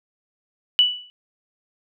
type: tone with exponential decay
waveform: sine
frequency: 2960 Hz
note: F#7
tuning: in tune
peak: -9 dBFS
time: 0.79-1.1 s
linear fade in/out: 0 ms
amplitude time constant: 67 ms
effects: none